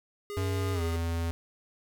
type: tone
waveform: square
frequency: 410 Hz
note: G#4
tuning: 22 cents flat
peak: -36 dBFS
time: 0.3-0.96 s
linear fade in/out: 0 ms
type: tone with pitch glide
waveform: square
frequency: 94.4 to 83.62 Hz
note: F#2 to E2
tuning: +35 to +25 cents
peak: -29 dBFS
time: 0.37-1.31 s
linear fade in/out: 0 ms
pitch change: -210 cents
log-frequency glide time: 0.73-0.82 s
effects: none